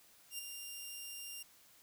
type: tone with ADSR envelope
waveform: 10% pulse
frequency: 2794 Hz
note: F7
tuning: in tune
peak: -30 dBFS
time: 0.3-1.43 s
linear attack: 85 ms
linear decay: 11 ms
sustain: -6 dB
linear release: 8 ms
effects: white hiss -64 dBFS RMS until 1.82 s